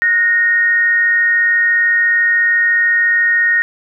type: tone pair together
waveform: sine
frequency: 1459.4 / 1857 Hz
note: F#6 / A#6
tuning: -24 / -7 cents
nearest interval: major third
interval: 417 cents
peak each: -21 / -10 dBFS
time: 0.02-3.62 s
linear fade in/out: 0 ms
effects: none